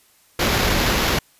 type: noise with sample-and-hold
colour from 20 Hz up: pink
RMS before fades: -19 dBFS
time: 0.39-1.19 s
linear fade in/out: 5 ms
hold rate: 8820 Hz
effects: white hiss -56 dBFS RMS until 1.39 s + resampled to 32000 Hz

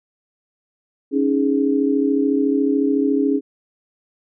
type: chord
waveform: sine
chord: C# suspended second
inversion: none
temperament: equal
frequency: 277.2 / 311.1 / 415.3 Hz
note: C#4 / D#4 / G#4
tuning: 0 / 0 / 0 cents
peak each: -17 / -22 / -21 dBFS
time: 1.11-3.41 s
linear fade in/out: 50 ms
effects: none

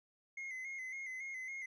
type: tone with vibrato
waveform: triangle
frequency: 2093 Hz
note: C7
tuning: in tune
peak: -40 dBFS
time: 0.37-1.66 s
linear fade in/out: 5 ms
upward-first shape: square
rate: 3.6 Hz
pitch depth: 45 cents each way
effects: resampled to 22050 Hz

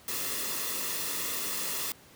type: noise with comb filter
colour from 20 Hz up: white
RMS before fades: -33 dBFS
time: 0.08-1.92 s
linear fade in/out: 2 ms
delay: 1.3 ms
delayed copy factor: -0.55
effects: pink hiss -55 dBFS RMS until 2.15 s + high-pass 80 Hz 12 dB/octave

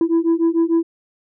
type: beating tone pair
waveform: sine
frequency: 328.7 / 335.4 Hz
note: E4 / E4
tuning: -5 / +30 cents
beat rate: 6.7 Hz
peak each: -15 dBFS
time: 0.01-0.83 s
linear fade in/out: 2 ms
effects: tanh soft clip ceiling -11 dBFS

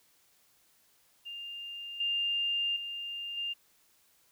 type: tone with level steps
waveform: sine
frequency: 2802 Hz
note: F7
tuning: 5 cents sharp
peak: -39 / -28 / -36 / -32 dBFS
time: 1.25-3.54 s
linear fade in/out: 20 ms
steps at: 2 / 2.76 / 3.37 s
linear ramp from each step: 5 ms
effects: white hiss -67 dBFS RMS until 4.31 s

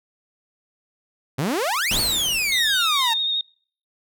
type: exponential two-way sweep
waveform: sawtooth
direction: up then down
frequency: 121.8 to 4530 to 881 Hz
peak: -17 dBFS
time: 1.38-3.14 s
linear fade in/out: 10 ms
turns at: 2 s
type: noise with exponential decay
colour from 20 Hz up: pink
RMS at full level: -25 dBFS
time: 1.91-3.2 s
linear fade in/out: 2 ms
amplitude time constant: 280 ms
type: tone with vibrato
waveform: sine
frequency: 3703 Hz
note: A#7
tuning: 12 cents flat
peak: -20 dBFS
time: 2.52-3.41 s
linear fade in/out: 2 ms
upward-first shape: sine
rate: 12 Hz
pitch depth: 25 cents each way
effects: noise-tail reverb RT60 0.5 s tail -26 dB re dry

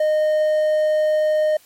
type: tone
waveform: triangle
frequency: 615 Hz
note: D#5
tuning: 20 cents flat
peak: -13 dBFS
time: 0-1.57 s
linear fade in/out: 5 ms
effects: white hiss -52 dBFS RMS until 1.65 s + MP3 64 kbps

